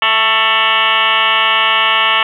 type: tone with frequency modulation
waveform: sine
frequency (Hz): 2002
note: B6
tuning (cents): +23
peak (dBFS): -9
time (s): 0.02-2.23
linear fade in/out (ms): 2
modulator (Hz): 224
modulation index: 5.1
effects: 8-bit

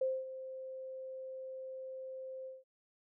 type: tone with ADSR envelope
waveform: sine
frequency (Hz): 523.3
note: C5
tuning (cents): 0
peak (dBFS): -29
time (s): 0.01-2.64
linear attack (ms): 6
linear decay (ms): 230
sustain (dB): -13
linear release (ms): 180
effects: none

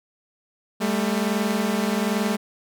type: tone pair together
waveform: sawtooth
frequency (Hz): 200 / 221.2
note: G3 / A3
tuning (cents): +35 / +9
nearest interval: major second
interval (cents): 174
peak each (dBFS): -20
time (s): 0.8-2.37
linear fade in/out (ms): 20
effects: none

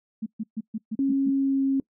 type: tone bursts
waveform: sine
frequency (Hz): 220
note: A3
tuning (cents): 0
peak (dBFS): -26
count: 7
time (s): 0.22-1.301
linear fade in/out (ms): 10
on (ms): 43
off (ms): 130
type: tone with pitch glide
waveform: sine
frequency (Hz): 273 to 270.6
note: C#4 to C#4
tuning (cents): -26 to -42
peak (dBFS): -20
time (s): 0.99-1.8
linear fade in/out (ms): 2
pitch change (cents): -16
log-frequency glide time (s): 1.35-1.66
effects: noise-tail reverb RT60 0.1 s tail -23 dB re dry

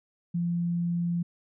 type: tone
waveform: sine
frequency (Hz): 172.2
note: F3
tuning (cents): -24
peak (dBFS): -25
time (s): 0.34-1.23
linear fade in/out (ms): 10
effects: none

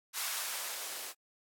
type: noise with band-pass filter sweep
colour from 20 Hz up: violet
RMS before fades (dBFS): -39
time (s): 0.13-1.14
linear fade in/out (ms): 50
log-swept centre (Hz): 1100 to 420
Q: 1
effects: AAC 64 kbps

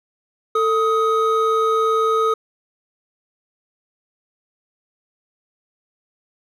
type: tone pair together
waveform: triangle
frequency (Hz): 445.3 / 1258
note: A4 / D#6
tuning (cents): +21 / +19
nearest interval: octave + tritone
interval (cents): 1798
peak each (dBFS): -16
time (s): 0.55-2.34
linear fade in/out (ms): 5
effects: none

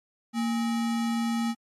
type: tone with sample-and-hold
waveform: sine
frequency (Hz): 230.8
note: A#3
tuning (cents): -17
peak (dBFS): -24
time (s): 0.33-1.55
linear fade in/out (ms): 50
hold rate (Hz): 1050
effects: low-pass 10000 Hz 12 dB/octave + MP3 64 kbps

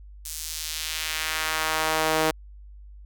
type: tone with high-pass filter sweep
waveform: sawtooth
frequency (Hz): 157.7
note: D#3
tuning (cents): +24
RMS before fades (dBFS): -27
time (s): 0.25-2.31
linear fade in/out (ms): 5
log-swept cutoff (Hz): 7500 to 440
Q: 0.97
effects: added 50 Hz sine -42 dBFS peak until 3.05 s

